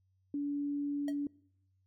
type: tone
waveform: sine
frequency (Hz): 287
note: D4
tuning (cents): -40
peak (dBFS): -32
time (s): 0.34-1.27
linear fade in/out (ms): 2
type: tone with exponential decay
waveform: square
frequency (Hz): 638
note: D#5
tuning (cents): +43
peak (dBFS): -39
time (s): 1.08-1.16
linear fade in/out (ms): 2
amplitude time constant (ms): 16
effects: noise-tail reverb RT60 0.7 s tail -23 dB re dry + added 94 Hz sine -70 dBFS peak until 1.86 s